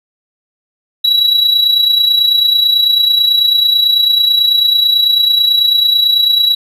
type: tone with amplitude modulation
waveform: triangle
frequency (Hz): 3905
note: B7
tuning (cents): -20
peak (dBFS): -4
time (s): 1.04-6.55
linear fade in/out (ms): 10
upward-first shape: sine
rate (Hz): 29.1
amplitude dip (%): 55
effects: resampled to 32000 Hz